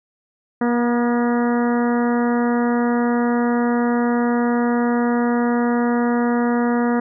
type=harmonic tone with a mistuned harmonic; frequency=239.2 Hz; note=A#3; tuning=45 cents sharp; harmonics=1 / 2 / 3 / 4 / 5 / 6 / 7 / 8; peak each=-17 / -23 / -27 / -29 / -31 / -33 / -34 / -35 dBFS; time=0.61-7 s; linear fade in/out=5 ms; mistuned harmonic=5; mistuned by=+29 cents; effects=none